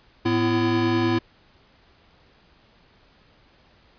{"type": "tone cluster", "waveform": "square", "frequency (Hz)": [108.8, 250.8, 336.3], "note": ["A2", "B3", "E4"], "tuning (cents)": [-19, 27, 35], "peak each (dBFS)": [-27, -26, -22], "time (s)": [0.25, 1.19], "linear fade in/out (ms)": 10, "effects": ["pink hiss -57 dBFS RMS until 3.98 s", "resampled to 11025 Hz"]}